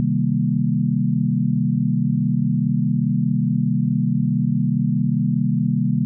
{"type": "chord", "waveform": "sine", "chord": "C minor seventh", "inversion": "none", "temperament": "equal", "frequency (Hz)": [130.81, 155.56, 196, 233.1], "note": ["C3", "Eb3", "G3", "Bb3"], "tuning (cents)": [0, 0, 0, 0], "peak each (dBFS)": -22, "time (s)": [0, 6.05], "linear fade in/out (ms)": 0, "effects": []}